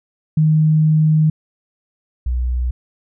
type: tone pair in turn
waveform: sine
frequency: 155.56 / 61.73 Hz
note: D#3 / B1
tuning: 0 / 0 cents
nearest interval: octave + major third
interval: 1600 cents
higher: first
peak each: -10 / -16 dBFS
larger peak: first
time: 0.37-1.3 / 2.26-2.71 s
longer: first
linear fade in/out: 5 ms
effects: none